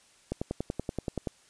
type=click train; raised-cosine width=2 ms; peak=-17 dBFS; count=11; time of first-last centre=0.32-1.272 s; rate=10.5 Hz; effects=white hiss -61 dBFS RMS until 1.49 s + resampled to 22050 Hz